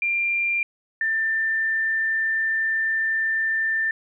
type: tone pair in turn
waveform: sine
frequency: 2384 / 1786 Hz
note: D7 / A6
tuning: +25 / +25 cents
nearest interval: perfect fourth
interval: 500 cents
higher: first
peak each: -20 dBFS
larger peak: neither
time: 0.02-0.63 / 1.01-3.91 s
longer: second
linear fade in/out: 2 ms
effects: none